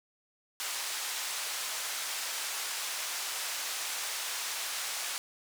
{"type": "band-pass noise", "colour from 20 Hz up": "white", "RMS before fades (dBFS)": -36, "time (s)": [0.6, 5.18], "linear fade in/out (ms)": 0, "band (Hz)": [760, 8600], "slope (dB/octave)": 12, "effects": []}